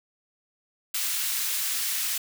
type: high-pass noise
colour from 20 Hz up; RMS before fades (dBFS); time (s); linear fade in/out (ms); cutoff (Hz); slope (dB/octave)
white; -28; 0.94-2.18; 5; 1700; 12
effects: none